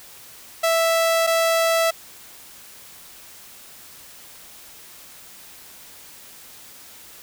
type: tone pair in turn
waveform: sawtooth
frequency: 659.3 / 659.3 Hz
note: E5 / E5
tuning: 0 / 0 cents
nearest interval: unison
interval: 0 cents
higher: neither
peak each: -13 / -13 dBFS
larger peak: neither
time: 0.63-1.27 / 1.27-1.91 s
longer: neither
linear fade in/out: 10 ms
effects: white hiss -44 dBFS RMS until 7.22 s